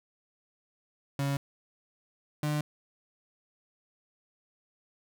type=tone pair in turn; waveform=35% pulse; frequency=139.6 / 149.62 Hz; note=C#3 / D3; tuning=+13 / +33 cents; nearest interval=minor second; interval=120 cents; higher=second; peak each=-26 dBFS; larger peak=neither; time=1.19-1.37 / 2.43-2.61 s; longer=neither; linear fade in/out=2 ms; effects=none